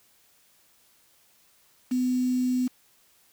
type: tone with quantisation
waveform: sine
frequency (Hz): 251.9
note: B3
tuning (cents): +34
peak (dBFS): -22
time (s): 1.91-2.68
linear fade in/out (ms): 10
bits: 7
effects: white hiss -62 dBFS RMS until 3.32 s

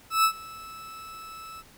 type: tone with ADSR envelope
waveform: 40% pulse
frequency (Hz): 1310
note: E6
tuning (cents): -11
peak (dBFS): -16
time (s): 0.1-1.63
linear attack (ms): 140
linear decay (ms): 82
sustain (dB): -23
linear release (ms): 37
effects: pink hiss -54 dBFS RMS until 1.77 s

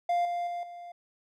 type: tone with level steps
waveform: triangle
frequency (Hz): 698.5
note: F5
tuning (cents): 0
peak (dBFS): -22 / -27 / -30 / -39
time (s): 0.09-0.92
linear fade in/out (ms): 5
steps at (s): 0.25 / 0.47 / 0.63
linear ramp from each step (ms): 2
effects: none

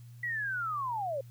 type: linear sweep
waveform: sine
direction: down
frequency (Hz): 1967 to 518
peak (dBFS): -31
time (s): 0.23-1.21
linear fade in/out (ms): 5
effects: added 119 Hz sine -47 dBFS peak until 1.3 s + white hiss -66 dBFS RMS until 1.3 s

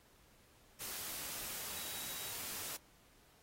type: tone in noise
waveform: sine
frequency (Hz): 3871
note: B7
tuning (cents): -35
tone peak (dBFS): -52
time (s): 1.76-2.32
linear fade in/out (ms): 10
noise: white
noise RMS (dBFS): -44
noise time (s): 0.8-2.77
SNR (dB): -11
effects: pink hiss -67 dBFS RMS until 3.42 s + AAC 48 kbps

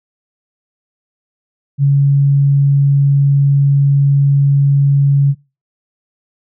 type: tone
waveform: sine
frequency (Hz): 140.2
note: C#3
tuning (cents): +20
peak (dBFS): -7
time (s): 1.78-5.35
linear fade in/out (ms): 50
effects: noise-tail reverb RT60 0.3 s tail -24 dB re dry

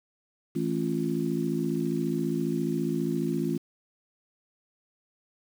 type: harmonic tone with a mistuned harmonic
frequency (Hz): 54.7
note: A1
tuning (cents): -9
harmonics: 3 / 4 / 5 / 6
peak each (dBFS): -31 / -31 / -31 / -31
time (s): 0.55-3.58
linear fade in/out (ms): 10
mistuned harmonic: 6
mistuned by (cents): +94
effects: 8-bit

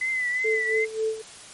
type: tone with vibrato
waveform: sine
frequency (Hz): 2016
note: B6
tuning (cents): +35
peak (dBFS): -23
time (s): 0.01-0.85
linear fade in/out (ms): 5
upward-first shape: triangle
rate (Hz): 2.7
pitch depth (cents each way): 64
type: tone with tremolo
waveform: sine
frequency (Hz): 440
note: A4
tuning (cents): 0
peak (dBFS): -21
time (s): 0.44-1.22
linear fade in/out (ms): 10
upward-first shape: sine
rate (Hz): 3.7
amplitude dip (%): 80
effects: white hiss -44 dBFS RMS until 1.53 s + MP3 48 kbps

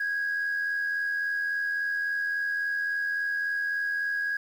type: tone pair together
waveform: sine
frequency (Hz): 1568 / 1651.6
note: G6 / G#6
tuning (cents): 0 / -10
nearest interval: minor second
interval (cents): 90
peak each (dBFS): -35 / -25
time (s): 0-4.37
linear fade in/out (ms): 5
effects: tanh soft clip ceiling -23 dBFS + 9-bit

